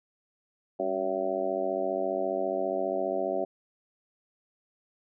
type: harmonic tone with a mistuned harmonic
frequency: 94.8 Hz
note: F#2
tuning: 43 cents sharp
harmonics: 2 / 3 / 4 / 5 / 6 / 7 / 8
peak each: -42 / -38 / -33 / -41 / -32 / -31 / -38 dBFS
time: 0.79-3.45 s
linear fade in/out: 10 ms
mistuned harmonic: 2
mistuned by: +84 cents
effects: none